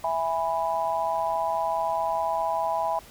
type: chord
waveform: sine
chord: E major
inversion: none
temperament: just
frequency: 659.3 / 824.1 / 988.9 Hz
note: E5 / G#5 / B5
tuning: 0 / -14 / +2 cents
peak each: -28 dBFS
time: 0.04-2.99 s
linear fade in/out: 2 ms
effects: pink hiss -49 dBFS RMS until 3.1 s